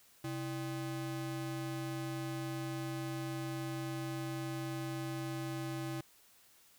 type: ring-modulated tone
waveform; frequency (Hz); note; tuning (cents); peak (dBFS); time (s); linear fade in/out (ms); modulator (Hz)
square; 230.1; A#3; -22; -35; 0.24-6.01; 5; 98.2
effects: white hiss -64 dBFS RMS until 6.78 s